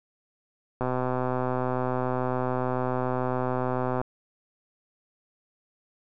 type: click train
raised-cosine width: 1 ms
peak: -14 dBFS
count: 408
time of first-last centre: 0.81-4.015 s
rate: 127 Hz
effects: none